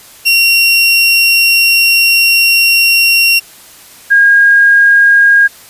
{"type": "tone pair in turn", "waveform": ["30% pulse", "sine"], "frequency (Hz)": [2745, 1627], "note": ["F7", "G#6"], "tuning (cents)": [-31, -36], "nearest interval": "major sixth", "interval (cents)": 905, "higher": "first", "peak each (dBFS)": -3, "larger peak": "neither", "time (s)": [[0.25, 3.4], [4.1, 5.48]], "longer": "first", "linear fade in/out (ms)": 20, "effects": ["white hiss -37 dBFS RMS until 5.69 s", "resampled to 32000 Hz"]}